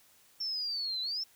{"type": "linear two-way sweep", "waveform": "sine", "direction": "down then up", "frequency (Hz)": [5430, 3951, 5430], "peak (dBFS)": -32, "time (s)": [0.4, 1.24], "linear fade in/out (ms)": 10, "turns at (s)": 1.01, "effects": ["white hiss -63 dBFS RMS until 1.35 s"]}